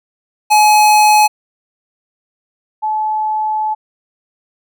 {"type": "tone pair in turn", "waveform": ["square", "sine"], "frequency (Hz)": [847, 861.8], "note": ["G#5", "A5"], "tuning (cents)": [34, -36], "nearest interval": "unison", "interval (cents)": 30, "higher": "second", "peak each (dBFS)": [-7, -14], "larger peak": "first", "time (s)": [[0.5, 1.28], [2.82, 3.75]], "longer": "second", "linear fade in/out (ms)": 20, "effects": []}